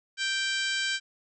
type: harmonic tone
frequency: 783 Hz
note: G5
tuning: 2 cents flat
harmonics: 2 / 3 / 4 / 5 / 6 / 7 / 8 / 9 / 10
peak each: -30 / -35 / -33 / -37 / -37 / -40 / -45 / -43 / -41 dBFS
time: 0.17-1 s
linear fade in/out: 50 ms
effects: none